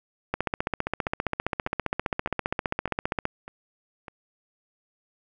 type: two click trains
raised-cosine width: 0.5 ms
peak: -24 / -10 dBFS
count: 6 / 45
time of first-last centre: 1.07-4.082 / 0.34-3.254 s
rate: 1.66 / 15.1 Hz
effects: none